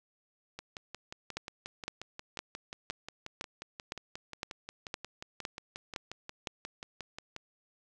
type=two click trains; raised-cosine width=0.2 ms; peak=-24 / -18 dBFS; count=39 / 11; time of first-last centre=0.59-7.364 / 1.37-6.472 s; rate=5.61 / 1.96 Hz; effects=none